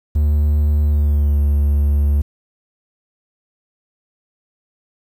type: tone with pitch glide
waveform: triangle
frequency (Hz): 74.3 to 72.18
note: D2 to D2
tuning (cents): +21 to -29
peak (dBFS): -10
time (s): 0.15-2.22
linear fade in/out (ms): 10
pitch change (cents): -50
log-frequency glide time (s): 0.82-1.38
effects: 8-bit